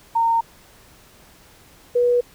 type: tone pair in turn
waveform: sine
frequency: 918 / 486.3 Hz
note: A#5 / B4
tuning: -27 / -27 cents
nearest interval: major seventh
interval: 1100 cents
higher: first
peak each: -15 / -14 dBFS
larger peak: second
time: 0.15-0.41 / 1.95-2.21 s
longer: neither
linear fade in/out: 10 ms
effects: pink hiss -50 dBFS RMS until 2.34 s